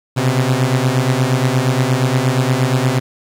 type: beating tone pair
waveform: sawtooth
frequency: 124.8 / 133.3 Hz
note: B2 / C3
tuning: +19 / +33 cents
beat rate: 8.5 Hz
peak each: -12 dBFS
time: 0.16-3 s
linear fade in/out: 20 ms
effects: low-pass 11000 Hz 12 dB/octave + 7-bit